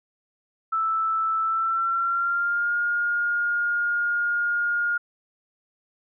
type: tone with pitch glide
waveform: sine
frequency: 1318.5 to 1421.3 Hz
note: E6 to F6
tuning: 0 to +30 cents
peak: -21 dBFS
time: 0.72-4.98 s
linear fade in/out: 10 ms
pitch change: +130 cents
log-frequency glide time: 1.42-2.74 s
effects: none